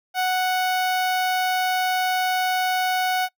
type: tone with notch filter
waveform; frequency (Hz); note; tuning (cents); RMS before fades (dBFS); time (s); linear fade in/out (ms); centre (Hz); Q
sawtooth; 740; F#5; 0; -22; 0.14-3.29; 50; 7600; 1.6
effects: noise-tail reverb RT60 0.1 s tail -23 dB re dry